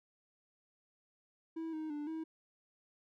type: tone with pitch steps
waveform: triangle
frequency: 325.2 / 313 / 294.9 / 320.4 Hz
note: E4 / D#4 / D4 / E4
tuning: -23 / +10 / +7 / -49 cents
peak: -36 dBFS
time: 1.56-2.24 s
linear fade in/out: 10 ms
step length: 170 ms
effects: none